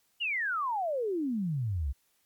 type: exponential sweep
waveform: sine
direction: down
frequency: 2960 to 62 Hz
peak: -28 dBFS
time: 0.2-1.93 s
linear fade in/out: 20 ms
effects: white hiss -71 dBFS RMS until 2.25 s + MP3 96 kbps